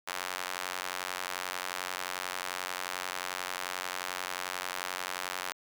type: tone with high-pass filter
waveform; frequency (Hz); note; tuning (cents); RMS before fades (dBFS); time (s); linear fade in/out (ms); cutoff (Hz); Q
sawtooth; 91.3; F#2; -23; -37; 0.07-5.53; 10; 1100; 0.9
effects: none